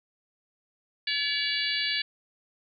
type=harmonic tone; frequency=571 Hz; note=D5; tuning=49 cents flat; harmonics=3 / 4 / 5 / 6 / 7 / 8; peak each=-33 / -33 / -33 / -33 / -33 / -33 dBFS; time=1.07-2.02 s; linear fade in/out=5 ms; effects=none